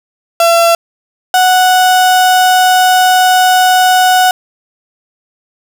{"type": "tone pair in turn", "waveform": "35% pulse", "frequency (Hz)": [676, 738.5], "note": ["E5", "F#5"], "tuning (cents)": [43, -3], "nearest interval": "major second", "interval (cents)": 154, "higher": "second", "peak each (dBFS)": -4, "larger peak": "neither", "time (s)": [[0.4, 0.75], [1.34, 4.31]], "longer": "second", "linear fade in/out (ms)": 2, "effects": []}